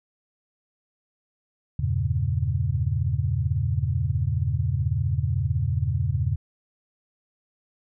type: chord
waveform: sine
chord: E diminished seventh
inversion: none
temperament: equal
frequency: 82.41 / 98 / 116.54 / 138.59 Hz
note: E2 / G2 / Bb2 / Db3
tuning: 0 / 0 / 0 / 0 cents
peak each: -27 dBFS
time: 1.79-6.36 s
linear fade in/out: 5 ms
effects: none

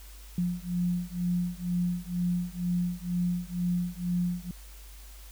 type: beating tone pair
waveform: sine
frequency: 176 / 178.1 Hz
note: F3 / F3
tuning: +14 / +34 cents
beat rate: 2.1 Hz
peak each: -30 dBFS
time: 0.38-4.51 s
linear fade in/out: 2 ms
effects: added 50 Hz sine -45 dBFS peak until 5.31 s + white hiss -53 dBFS RMS until 5.31 s

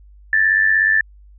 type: tone with amplitude modulation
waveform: sine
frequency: 1760 Hz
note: A6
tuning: in tune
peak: -9 dBFS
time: 0.33-1.01 s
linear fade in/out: 2 ms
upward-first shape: sine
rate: 96.6 Hz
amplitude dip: 65%
effects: added 50 Hz sine -42 dBFS peak until 1.38 s

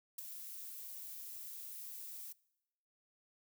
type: noise with ADSR envelope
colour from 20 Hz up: violet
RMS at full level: -41 dBFS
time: 0.18-2.33 s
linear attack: 7 ms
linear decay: 11 ms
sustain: -7 dB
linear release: 11 ms
effects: noise-tail reverb RT60 0.9 s tail -23 dB re dry

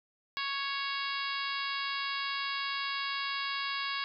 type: harmonic tone with a mistuned harmonic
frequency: 554.4 Hz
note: C#5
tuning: in tune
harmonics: 2 / 3 / 4 / 5 / 6 / 7 / 8 / 9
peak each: -37 / -39 / -40 / -41 / -42 / -42 / -43 / -44 dBFS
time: 0.37-4.04 s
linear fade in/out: 0 ms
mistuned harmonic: 9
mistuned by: -26 cents
effects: none

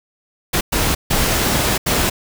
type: noise bursts at uneven times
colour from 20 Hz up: pink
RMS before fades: -17 dBFS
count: 4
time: 0.53-0.61 / 0.72-0.95 / 1.1-1.78 / 1.86-2.1 s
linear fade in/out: 10 ms
effects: none

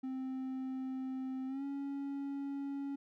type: tone with pitch glide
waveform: triangle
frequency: 261.6 to 278.8 Hz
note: C4 to C#4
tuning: 0 to +10 cents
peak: -35 dBFS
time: 0.03-2.96 s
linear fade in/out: 10 ms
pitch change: +110 cents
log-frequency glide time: 1.47-1.64 s
effects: none

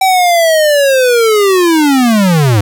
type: linear sweep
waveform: square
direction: down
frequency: 773 to 97 Hz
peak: -7 dBFS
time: 0.01-2.61 s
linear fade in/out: 5 ms
effects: none

